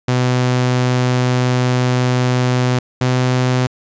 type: tone pair in turn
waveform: sawtooth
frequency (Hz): 125.5 / 126.81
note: B2 / B2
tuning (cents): +28 / +46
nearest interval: unison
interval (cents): 18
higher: second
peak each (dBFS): -9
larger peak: neither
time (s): 0.08-2.79 / 3.01-3.67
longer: first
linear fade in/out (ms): 5
effects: resampled to 16000 Hz